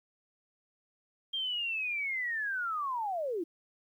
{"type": "linear sweep", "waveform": "sine", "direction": "down", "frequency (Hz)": [3216, 310.7], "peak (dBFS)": -31, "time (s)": [1.33, 3.44], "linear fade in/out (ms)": 10, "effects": ["11-bit"]}